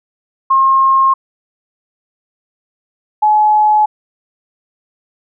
sine tone pair in turn, 1071 / 850.1 Hz, C6 / G#5, +40 / +40 cents, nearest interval major third, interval 400 cents, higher first, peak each -7 dBFS, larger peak neither, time 0.5-1.14 / 3.22-3.86 s, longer neither, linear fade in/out 10 ms, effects none

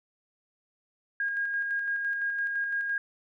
sine tone with tremolo, 1627 Hz, G#6, 36 cents flat, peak -26 dBFS, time 1.2-2.98 s, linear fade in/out 2 ms, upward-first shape square, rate 5.9 Hz, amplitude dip 30%, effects none

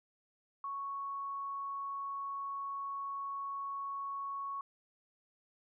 sine tone, 1108.7 Hz, C#6, in tune, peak -37 dBFS, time 0.64-4.61 s, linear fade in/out 2 ms, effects none

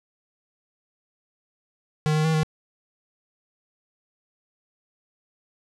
square tone with pitch steps, 153.5 / 154.8 / 159.5 / 155.8 Hz, D#3 / D#3 / D#3 / D#3, -23 / -9 / +43 / +3 cents, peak -20 dBFS, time 2.06-2.432 s, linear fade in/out 0 ms, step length 93 ms, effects low-pass 8000 Hz 12 dB/octave

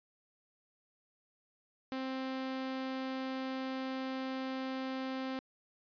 sawtooth tone, 262.8 Hz, C4, 8 cents sharp, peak -32 dBFS, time 1.92-5.39 s, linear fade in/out 0 ms, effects resampled to 11025 Hz

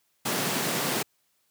pink high-pass noise, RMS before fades -28 dBFS, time 0.25-1.03 s, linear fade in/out 10 ms, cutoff 130 Hz, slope 48 dB/octave, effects white hiss -71 dBFS RMS until 1.5 s + high-pass 60 Hz 12 dB/octave

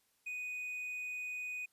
triangle tone, 2486 Hz, D#7, 2 cents flat, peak -37 dBFS, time 0.26-1.66 s, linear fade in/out 10 ms, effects white hiss -75 dBFS RMS until 1.72 s + resampled to 32000 Hz

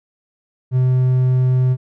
triangle tone, 127.9 Hz, C3, 39 cents flat, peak -10 dBFS, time 0.71-1.77 s, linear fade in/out 50 ms, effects none

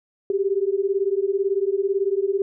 sine beating tone pair, 384.4 / 402.4 Hz, G4 / G4, -34 / +45 cents, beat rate 18 Hz, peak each -22 dBFS, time 0.3-2.42 s, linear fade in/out 2 ms, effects none

